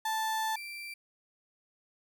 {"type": "tone pair in turn", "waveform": "35% pulse", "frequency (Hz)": [880, 2349], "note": ["A5", "D7"], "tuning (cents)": [0, 0], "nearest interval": "octave + perfect fourth", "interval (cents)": 1700, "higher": "second", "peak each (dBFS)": [-28, -38], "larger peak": "first", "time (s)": [[0.05, 0.56], [0.56, 0.94]], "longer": "first", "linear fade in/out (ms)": 5, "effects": []}